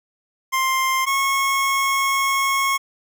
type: tone pair in turn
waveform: 25% pulse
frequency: 1050 / 1092.4 Hz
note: C6 / C#6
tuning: +6 / -26 cents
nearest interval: minor second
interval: 68 cents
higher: second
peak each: -14 / -14 dBFS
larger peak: neither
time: 0.52-1.06 / 1.06-2.78 s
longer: second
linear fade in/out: 20 ms
effects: none